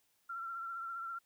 sine tone with vibrato, 1359 Hz, F6, 48 cents flat, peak -39 dBFS, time 0.29-1.19 s, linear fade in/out 10 ms, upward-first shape sine, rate 15 Hz, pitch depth 35 cents each way, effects white hiss -75 dBFS RMS until 1.25 s

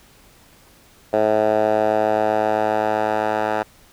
10% pulse tone with band-pass filter sweep, 107.7 Hz, A2, 37 cents flat, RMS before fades -19 dBFS, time 1.13-3.63 s, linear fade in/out 5 ms, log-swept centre 620 to 960 Hz, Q 2.5, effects pink hiss -51 dBFS RMS until 3.92 s

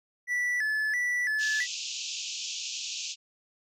triangle tone with vibrato, 1841 Hz, A#6, 22 cents flat, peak -24 dBFS, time 0.27-1.67 s, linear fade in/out 50 ms, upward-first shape square, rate 1.5 Hz, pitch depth 110 cents each way
white band-pass noise, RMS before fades -36 dBFS, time 1.38-3.16 s, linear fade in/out 50 ms, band 2500 to 7100 Hz, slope 96 dB/octave
effects none

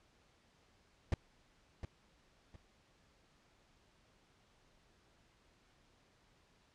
brown noise with echo, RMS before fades -31 dBFS, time 1.12-1.14 s, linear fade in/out 2 ms, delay 710 ms, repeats 2, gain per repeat -11 dB, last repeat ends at 2.56 s, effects pink hiss -70 dBFS RMS until 6.74 s + low-pass 6000 Hz 12 dB/octave

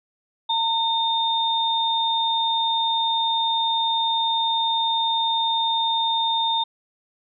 sine tone pair together, 910 / 3640 Hz, A#5 / A#7, -42 / -42 cents, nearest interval 2 octaves, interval 2400 cents, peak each -22 dBFS, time 0.49-6.64 s, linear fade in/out 10 ms, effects none

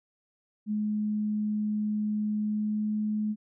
sine tone with pitch glide, 211.4 to 212.7 Hz, G#3 to G#3, +31 to +42 cents, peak -26 dBFS, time 0.66-3.36 s, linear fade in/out 50 ms, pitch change +11 cents, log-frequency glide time 2.38-2.94 s, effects none

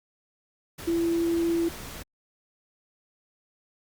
sine tone in noise, 336.1 Hz, E4, 34 cents sharp, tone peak -22 dBFS, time 0.87-1.69 s, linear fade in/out 10 ms, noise pink, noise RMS -40 dBFS, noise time 0.78-2.03 s, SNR +15 dB, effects Opus 48 kbps

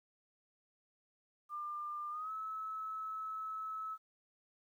sine tone with pitch glide, 1197 to 1297.8 Hz, D6 to E6, +33 to -27 cents, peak -39 dBFS, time 1.49-3.98 s, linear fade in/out 50 ms, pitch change +140 cents, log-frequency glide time 2.1-2.31 s, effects 12-bit

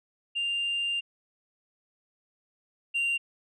sine tone pair in turn, 2794 / 2773 Hz, F7 / F7, 0 / -13 cents, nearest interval unison, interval 13 cents, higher first, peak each -25 / -22 dBFS, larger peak second, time 0.35-1.01 / 2.94-3.18 s, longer first, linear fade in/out 20 ms, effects tanh soft clip ceiling -24 dBFS

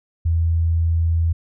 sine tone, 82.8 Hz, E2, 8 cents sharp, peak -15 dBFS, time 0.25-1.33 s, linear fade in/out 10 ms, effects none

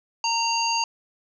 harmonic tone with a mistuned harmonic, 923 Hz, A#5, 17 cents flat, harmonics 1 / 3 / 5 / 7, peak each -24 / -28 / -27 / -30 dBFS, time 0.24-0.84 s, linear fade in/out 2 ms, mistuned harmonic 5, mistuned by +31 cents, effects none

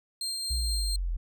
30% pulse tone with tremolo, 4186 Hz, C8, in tune, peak -27 dBFS, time 0.21-0.96 s, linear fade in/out 2 ms, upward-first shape triangle, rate 4.3 Hz, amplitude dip 25%
sine exponential sweep, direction down, 65.3 to 40.21 Hz, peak -27 dBFS, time 0.5-1.17 s, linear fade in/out 10 ms
effects none

